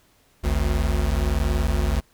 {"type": "tone pair together", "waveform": "square", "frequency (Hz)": [51.34, 72.6], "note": ["G#1", "D2"], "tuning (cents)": [-19, -19], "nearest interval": "tritone", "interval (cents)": 600, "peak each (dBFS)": -23, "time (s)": [0.43, 2.01], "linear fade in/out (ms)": 20, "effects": ["pink hiss -60 dBFS RMS until 2.13 s"]}